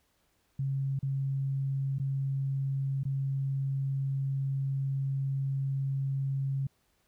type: tone with dropouts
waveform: sine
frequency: 136.3 Hz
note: C#3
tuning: 29 cents flat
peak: -28 dBFS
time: 0.59-6.67 s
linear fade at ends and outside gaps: 5 ms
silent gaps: 0.991-1.028 / 1.985-1.997 / 3.034-3.052 s
effects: pink hiss -72 dBFS RMS until 7.07 s